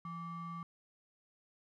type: ring-modulated tone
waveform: triangle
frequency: 494.5 Hz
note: B4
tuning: 2 cents sharp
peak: -36 dBFS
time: 0.05-0.63 s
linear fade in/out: 2 ms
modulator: 664 Hz
effects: none